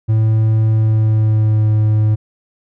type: tone with pitch glide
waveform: triangle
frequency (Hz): 110 to 107.61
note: A2 to A2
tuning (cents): 0 to -38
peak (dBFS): -8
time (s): 0.08-2.16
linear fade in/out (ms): 20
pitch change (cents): -38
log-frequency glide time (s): 0.7-1.71
effects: none